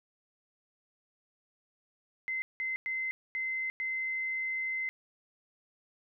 sine tone bursts at uneven times, 2063 Hz, C7, 25 cents flat, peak -31 dBFS, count 5, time 2.28-2.42 / 2.6-2.76 / 2.86-3.11 / 3.35-3.7 / 3.8-4.89 s, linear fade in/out 0 ms, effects none

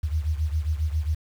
sine beating tone pair, 75.5 / 82.9 Hz, D2 / E2, +48 / +10 cents, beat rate 7.4 Hz, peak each -24 / -28 dBFS, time 0.03-1.15 s, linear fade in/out 10 ms, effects 8-bit

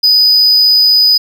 triangle tone, 4978 Hz, D#8, in tune, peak -4 dBFS, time 0.03-1.18 s, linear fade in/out 10 ms, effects none

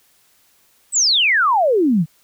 sine exponential sweep, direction down, 8372 to 146.3 Hz, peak -12 dBFS, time 0.92-2.06 s, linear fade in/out 50 ms, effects white hiss -57 dBFS RMS until 2.23 s

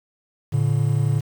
triangle tone pair together, 112.35 / 143.2 Hz, A2 / D3, +37 / -43 cents, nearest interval major third, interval 420 cents, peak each -18 dBFS, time 0.52-1.21 s, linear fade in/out 20 ms, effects 7-bit

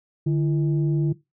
sine tone pair together, 148.6 / 336.3 Hz, D3 / E4, +21 / +35 cents, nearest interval octave + major second, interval 1414 cents, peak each -18 / -25 dBFS, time 0.26-1.13 s, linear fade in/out 10 ms, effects noise-tail reverb RT60 0.2 s tail -18 dB re dry + tanh soft clip ceiling -14 dBFS

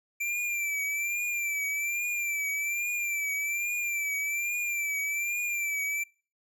square tone with vibrato, 2349 Hz, D7, in tune, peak -29 dBFS, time 0.2-6.04 s, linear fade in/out 10 ms, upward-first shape triangle, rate 1.2 Hz, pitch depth 68 cents each way, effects noise-tail reverb RT60 0.4 s tail -25 dB re dry

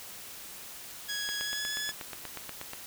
15% pulse tone with pitch glide, 1665 to 1705.9 Hz, G#6 to G#6, +4 to +46 cents, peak -26 dBFS, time 1.08-1.92 s, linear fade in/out 20 ms, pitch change +42 cents, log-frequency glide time 1.39-1.72 s
click train, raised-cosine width 0.3 ms, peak -22 dBFS, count 13, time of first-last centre 1.29-2.734 s, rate 8.31 Hz
effects white hiss -45 dBFS RMS until 2.86 s

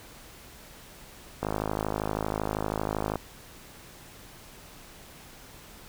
click train, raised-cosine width 1 ms, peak -14 dBFS, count 92, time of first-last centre 1.43-3.157 s, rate 52.7 Hz, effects pink hiss -49 dBFS RMS until 5.88 s

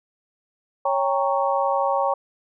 harmonic tone with a mistuned harmonic, 185 Hz, F#3, in tune, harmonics 3 / 4 / 5 / 6, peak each -23 / -24 / -25 / -26 dBFS, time 0.85-2.14 s, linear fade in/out 5 ms, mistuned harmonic 4, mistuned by +120 cents, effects none

